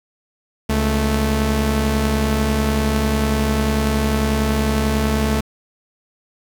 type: tone pair together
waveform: sawtooth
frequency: 69.3 / 218.9 Hz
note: C#2 / A3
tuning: 0 / -9 cents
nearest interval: octave + minor sixth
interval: 1991 cents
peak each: -15 dBFS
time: 0.69-5.41 s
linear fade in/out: 10 ms
effects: 8-bit